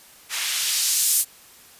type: noise with band-pass filter sweep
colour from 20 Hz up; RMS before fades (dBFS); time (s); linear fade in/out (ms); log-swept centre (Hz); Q
blue; -22; 0.29-1.25; 50; 1800 to 9900; 0.86
effects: white hiss -49 dBFS RMS until 1.79 s + resampled to 32000 Hz